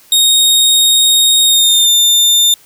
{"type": "tone with pitch glide", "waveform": "sawtooth", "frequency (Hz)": [3729, 3600], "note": ["A#7", "A7"], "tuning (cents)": [0, 39], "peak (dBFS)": -4, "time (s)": [0.12, 2.54], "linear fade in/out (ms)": 2, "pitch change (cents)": -61, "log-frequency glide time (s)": [1.45, 1.88], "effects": ["white hiss -45 dBFS RMS until 2.65 s"]}